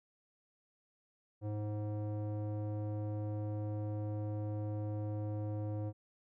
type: tone with low-pass filter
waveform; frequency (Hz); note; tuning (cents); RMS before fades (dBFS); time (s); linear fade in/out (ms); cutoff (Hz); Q
square; 105.3; G#2; +24; -38; 1.41-5.93; 50; 570; 1.5
effects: none